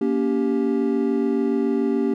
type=chord; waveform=triangle; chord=G diminished; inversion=first; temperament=just; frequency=235.2 / 282.2 / 392 Hz; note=Bb3 / Db4 / G4; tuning=+16 / +31 / 0 cents; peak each=-21 dBFS; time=0.01-2.14 s; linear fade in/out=5 ms; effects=none